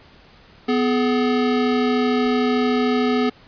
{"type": "tone pair together", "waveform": "square", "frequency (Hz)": [248.8, 425.8], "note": ["B3", "G#4"], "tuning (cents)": [13, 43], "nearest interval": "major sixth", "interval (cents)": 930, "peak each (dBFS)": [-19, -22], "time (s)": [0.68, 3.3], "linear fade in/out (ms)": 10, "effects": ["pink hiss -49 dBFS RMS until 3.47 s", "resampled to 11025 Hz"]}